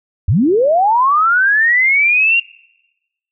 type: linear sweep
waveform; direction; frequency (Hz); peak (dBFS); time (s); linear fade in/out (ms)
sine; up; 70 to 2794; -9; 0.28-2.4; 5
effects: noise-tail reverb RT60 1.0 s tail -24 dB re dry